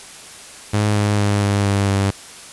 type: tone with pitch steps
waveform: sawtooth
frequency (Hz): 104.8 / 103.54 / 102.29 / 101.05 / 99.84 / 98.63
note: G#2 / G#2 / G#2 / G#2 / G2 / G2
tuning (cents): +16 / -5 / -26 / -47 / +32 / +11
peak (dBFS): -11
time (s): 0.73-2.11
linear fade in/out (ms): 10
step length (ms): 230
effects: white hiss -38 dBFS RMS until 2.52 s + resampled to 24000 Hz

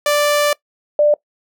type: tone pair in turn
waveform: sawtooth / sine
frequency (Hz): 587.3 / 592.4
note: D5 / D5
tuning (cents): 0 / +15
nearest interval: unison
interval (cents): 15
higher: second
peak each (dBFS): -9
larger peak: neither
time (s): 0.06-0.53 / 0.99-1.14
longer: first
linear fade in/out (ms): 2
effects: noise-tail reverb RT60 0.1 s tail -22 dB re dry

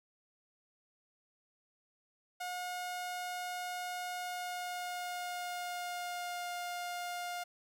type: tone with pitch glide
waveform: sawtooth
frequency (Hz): 720 to 707.2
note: F#5 to F5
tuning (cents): -47 to +22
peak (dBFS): -34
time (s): 2.4-7.44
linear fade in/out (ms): 10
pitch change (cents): -31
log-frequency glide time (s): 4.17-6.5
effects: none

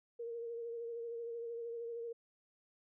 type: tone with vibrato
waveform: sine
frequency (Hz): 466.2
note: A#4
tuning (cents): 0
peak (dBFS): -40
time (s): 0.19-2.13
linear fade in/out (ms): 10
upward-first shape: sine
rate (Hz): 13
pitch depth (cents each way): 28
effects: none

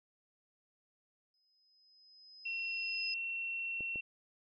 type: tone with exponential growth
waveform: sine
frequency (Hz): 5060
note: D#8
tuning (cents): +28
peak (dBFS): -36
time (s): 1.34-3.14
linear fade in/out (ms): 2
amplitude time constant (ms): 390
type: tone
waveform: sine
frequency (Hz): 2717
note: F7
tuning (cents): -48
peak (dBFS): -36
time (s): 2.45-4.01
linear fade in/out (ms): 10
type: clicks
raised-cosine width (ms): 2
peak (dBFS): -35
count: 2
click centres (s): 3.807 / 3.958
effects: none

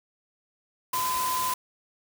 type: tone in noise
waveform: sine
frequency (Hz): 1017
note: C6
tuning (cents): -50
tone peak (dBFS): -26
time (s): 0.93-1.54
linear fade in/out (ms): 5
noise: white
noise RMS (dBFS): -32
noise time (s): 0.93-1.54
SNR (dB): +3
effects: none

